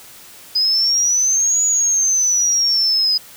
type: exponential two-way sweep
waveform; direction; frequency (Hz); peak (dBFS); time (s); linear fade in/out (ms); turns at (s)
sine; up then down; 4978 to 6860 to 4978; -13; 0.55-3.18; 10; 1.63
effects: white hiss -41 dBFS RMS until 3.36 s